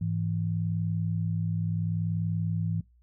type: tone pair together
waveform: sine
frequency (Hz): 104.12 / 164.81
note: G#2 / E3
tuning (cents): +5 / 0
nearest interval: minor sixth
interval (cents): 795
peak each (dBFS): -29 / -29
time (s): 0.01-2.81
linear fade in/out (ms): 5
effects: noise-tail reverb RT60 0.2 s tail -23 dB re dry + added 60 Hz sine -58 dBFS peak until 3.02 s